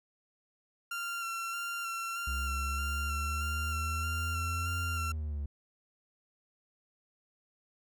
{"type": "tone with vibrato", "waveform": "30% pulse", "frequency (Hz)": 1373, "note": "F6", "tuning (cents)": -30, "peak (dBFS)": -32, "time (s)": [0.91, 5.12], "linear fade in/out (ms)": 5, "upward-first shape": "square", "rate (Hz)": 1.6, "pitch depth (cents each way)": 18}
{"type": "linear two-way sweep", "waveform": "triangle", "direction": "up then down", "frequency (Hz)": [66, 87.3, 70.6], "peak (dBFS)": -31, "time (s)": [2.27, 5.46], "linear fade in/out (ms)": 5, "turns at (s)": 4.79}
{"effects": []}